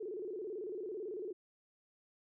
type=tone with vibrato; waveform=sine; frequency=396.5 Hz; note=G4; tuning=20 cents sharp; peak=-39 dBFS; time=0-1.33 s; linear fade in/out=10 ms; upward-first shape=square; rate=18 Hz; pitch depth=160 cents each way; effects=none